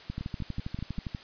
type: two click trains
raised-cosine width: 5 ms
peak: -23 / -21 dBFS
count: 5 / 14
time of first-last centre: 0.21-0.982 / 0.1-1.148 s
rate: 5.18 / 12.4 Hz
effects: white hiss -49 dBFS RMS until 1.23 s + resampled to 11025 Hz